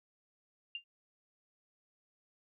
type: tone with exponential decay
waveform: sine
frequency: 2794 Hz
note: F7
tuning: in tune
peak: -34 dBFS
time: 0.75-0.84 s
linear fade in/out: 2 ms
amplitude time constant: 19 ms
effects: none